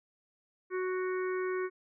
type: harmonic tone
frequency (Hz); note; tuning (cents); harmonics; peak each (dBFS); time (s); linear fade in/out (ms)
370; F#4; 0; 1 / 3 / 4 / 5 / 6; -31 / -41 / -43 / -45 / -47; 0.7-1.7; 50
effects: none